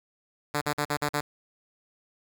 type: tone bursts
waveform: 5% pulse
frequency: 147.2 Hz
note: D3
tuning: 4 cents sharp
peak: -14 dBFS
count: 6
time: 0.54-1.21 s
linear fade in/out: 10 ms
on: 75 ms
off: 44 ms
effects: none